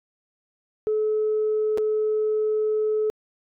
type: tone with dropouts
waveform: sine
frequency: 430 Hz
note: A4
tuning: 40 cents flat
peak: -19 dBFS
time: 0.87-3.1 s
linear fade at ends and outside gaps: 0 ms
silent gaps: 1.775-1.782 s
effects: tanh soft clip ceiling -16 dBFS